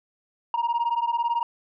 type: beating tone pair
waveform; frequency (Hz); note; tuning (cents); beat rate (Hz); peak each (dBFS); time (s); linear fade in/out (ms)
sine; 932.3 / 950.3; A#5 / A#5; 0 / +33; 18; -23; 0.54-1.43; 2
effects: tanh soft clip ceiling -19 dBFS